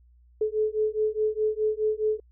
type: beating tone pair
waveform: sine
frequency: 428.2 / 433 Hz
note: A4 / A4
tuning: -47 / -28 cents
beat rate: 4.8 Hz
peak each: -26 dBFS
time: 0.41-2.2 s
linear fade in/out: 5 ms
effects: added 60 Hz sine -54 dBFS peak until 2.31 s